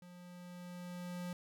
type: tone with level ramp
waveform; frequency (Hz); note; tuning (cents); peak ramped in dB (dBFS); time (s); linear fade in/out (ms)
square; 177.6; F3; +29; -54 to -40; 0.02-1.33; 2
effects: none